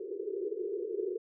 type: band-pass noise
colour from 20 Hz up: pink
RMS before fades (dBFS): -36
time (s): 0-1.18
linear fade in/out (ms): 5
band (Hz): 360 to 450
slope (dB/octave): 96
effects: none